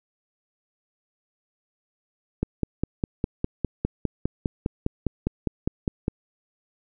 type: click train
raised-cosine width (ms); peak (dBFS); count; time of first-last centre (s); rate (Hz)
3; -10; 19; 2.43-6.081; 4.93
effects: none